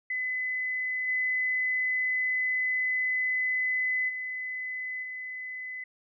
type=tone with level steps; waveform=sine; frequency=2016 Hz; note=B6; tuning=35 cents sharp; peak=-28 / -25 / -32 / -35 dBFS; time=0.1-5.84 s; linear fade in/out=5 ms; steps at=1.07 / 4.08 / 5.02 s; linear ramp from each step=20 ms; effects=none